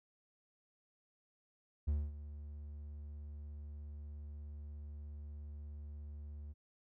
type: tone with ADSR envelope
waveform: triangle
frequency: 73.6 Hz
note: D2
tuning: 4 cents sharp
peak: -28 dBFS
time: 1.87-6.54 s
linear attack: 14 ms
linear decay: 230 ms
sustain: -15 dB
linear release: 28 ms
effects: none